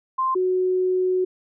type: tone pair in turn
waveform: sine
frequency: 1046.5 / 368.9 Hz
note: C6 / F#4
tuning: 0 / -5 cents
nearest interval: octave + tritone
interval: 1805 cents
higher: first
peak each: -19 / -18 dBFS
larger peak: second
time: 0.18-0.35 / 0.35-1.25 s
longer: second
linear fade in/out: 10 ms
effects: none